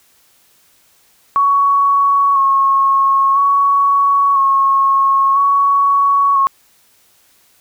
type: tone with vibrato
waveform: sine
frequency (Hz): 1105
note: C#6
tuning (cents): -6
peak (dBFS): -9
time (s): 1.36-6.47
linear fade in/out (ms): 0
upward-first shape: square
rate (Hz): 0.5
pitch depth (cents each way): 21
effects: white hiss -53 dBFS RMS until 7.6 s